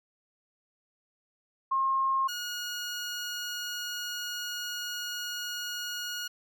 sine / 15% pulse tone pair in turn, 1071 / 1443.3 Hz, C6 / F#6, +40 / -43 cents, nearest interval perfect fourth, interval 517 cents, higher second, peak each -24 / -27 dBFS, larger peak first, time 1.71-2.28 / 2.28-6.28 s, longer second, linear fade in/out 10 ms, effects none

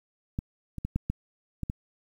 clicks, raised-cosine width 5 ms, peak -17 / -23 / -18 / -14 / -15 / -19 / -18 dBFS, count 7, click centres 0.389 / 0.783 / 0.85 / 0.96 / 1.1 / 1.633 / 1.699 s, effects 9-bit

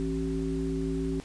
harmonic tone with a mistuned harmonic, 54.6 Hz, A1, 13 cents flat, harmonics 1 / 3 / 5 / 7, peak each -34 / -34 / -31 / -34 dBFS, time 0-1.2 s, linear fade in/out 0 ms, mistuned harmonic 5, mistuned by -15 cents, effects pink hiss -50 dBFS RMS until 1.24 s + resampled to 22050 Hz

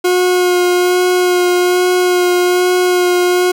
40% pulse tone with vibrato, 360 Hz, F#4, 47 cents flat, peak -9 dBFS, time 0.04-3.52 s, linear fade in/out 10 ms, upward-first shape sine, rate 1.2 Hz, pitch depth 13 cents each way, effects none

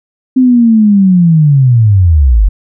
sine linear sweep, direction down, 261.6 to 43.65 Hz, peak -3 dBFS, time 0.36-2.49 s, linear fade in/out 10 ms, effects none

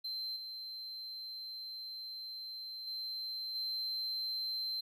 triangle tone with level steps, 4108 Hz, C8, 33 cents flat, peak -36 / -41 / -37 / -34 dBFS, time 0.04-4.81 s, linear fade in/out 10 ms, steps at 0.36 / 2.87 / 3.55 s, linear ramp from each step 5 ms, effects none

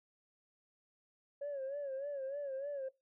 sine tone with vibrato, 554.4 Hz, C#5, in tune, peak -36 dBFS, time 1.41-2.89 s, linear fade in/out 10 ms, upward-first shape sine, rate 3.3 Hz, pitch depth 84 cents each way, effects noise-tail reverb RT60 0.2 s tail -19 dB re dry + tanh soft clip ceiling -35 dBFS

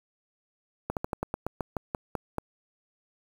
slowing click train, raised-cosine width 1 ms, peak -15 dBFS, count 12, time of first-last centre 0.9-2.383 s, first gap 68 ms, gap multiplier 1.13, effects 7-bit

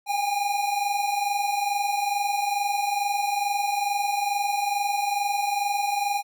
square tone pair together, 793.7 / 816 Hz, G5 / G#5, +21 / -31 cents, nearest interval unison, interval 48 cents, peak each -30 / -25 dBFS, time 0.06-6.23 s, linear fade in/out 50 ms, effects none

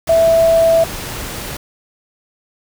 sine tone in noise, 659.3 Hz, E5, in tune, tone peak -8 dBFS, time 0.09-0.84 s, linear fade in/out 5 ms, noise pink, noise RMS -26 dBFS, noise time 0.07-1.57 s, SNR +15 dB, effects none

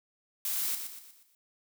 blue noise with echo, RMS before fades -32 dBFS, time 0.45-0.75 s, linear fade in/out 2 ms, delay 120 ms, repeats 5, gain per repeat -7 dB, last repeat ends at 1.35 s, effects none

